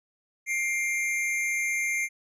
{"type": "tone pair together", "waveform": "square", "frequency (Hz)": [2114, 2349], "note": ["C7", "D7"], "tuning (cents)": [17, 0], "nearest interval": "major second", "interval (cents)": 183, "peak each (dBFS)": [-27, -33], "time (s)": [0.46, 2.09], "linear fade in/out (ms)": 50, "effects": ["low-pass 11000 Hz 12 dB/octave"]}